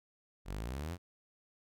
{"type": "exponential sweep", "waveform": "sawtooth", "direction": "up", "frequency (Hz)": [43.72, 93.2], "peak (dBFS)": -34, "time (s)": [0.45, 0.98], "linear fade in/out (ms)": 50, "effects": []}